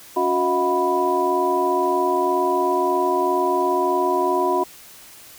sine tone cluster, 280.8 / 363.8 / 635 / 717 / 987 Hz, C#4 / F#4 / D#5 / F5 / B5, +22 / -29 / +35 / +45 / -1 cents, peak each -29 / -21 / -26 / -26 / -21 dBFS, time 0.16-4.64 s, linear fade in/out 10 ms, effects white hiss -44 dBFS RMS until 5.38 s

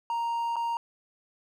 triangle tone with dropouts, 932.3 Hz, A#5, in tune, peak -25 dBFS, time 0.1-0.77 s, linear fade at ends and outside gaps 1 ms, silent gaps 0.558-0.565 s, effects none

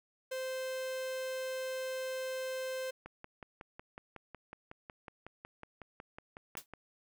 45% pulse tone, 520 Hz, C5, 11 cents flat, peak -36 dBFS, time 0.31-2.91 s, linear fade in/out 10 ms
click train, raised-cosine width 0.5 ms, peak -31 dBFS, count 21, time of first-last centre 3.06-6.736 s, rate 5.44 Hz
white noise with exponential decay, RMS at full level -37 dBFS, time 6.57-6.66 s, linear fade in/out 1 ms, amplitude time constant 18 ms
effects none

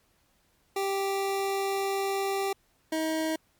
25% pulse tone pair in turn, 392 / 317.7 Hz, G4 / D#4, 0 / +36 cents, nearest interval major third, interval 364 cents, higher first, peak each -23 / -23 dBFS, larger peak neither, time 0.76-2.53 / 2.92-3.36 s, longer first, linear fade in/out 5 ms, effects pink hiss -68 dBFS RMS until 3.59 s + MP3 96 kbps

